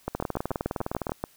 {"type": "two click trains", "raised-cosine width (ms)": 1, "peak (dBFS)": [-14, -14], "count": [9, 20], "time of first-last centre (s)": [[0.08, 1.239], [0.15, 1.119]], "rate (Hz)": [6.9, 19.6], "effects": ["white hiss -59 dBFS RMS until 1.36 s"]}